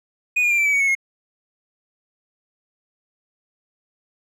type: tone with pitch steps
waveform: triangle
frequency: 2476 / 2428 / 2381 / 2334 / 2289 / 2244 / 2201 / 2158 Hz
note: D#7 / D#7 / D7 / D7 / D7 / C#7 / C#7 / C#7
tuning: -9 / -43 / +23 / -11 / -45 / +21 / -13 / -47 cents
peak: -14 dBFS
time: 0.36-0.952 s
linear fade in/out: 10 ms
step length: 74 ms
effects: none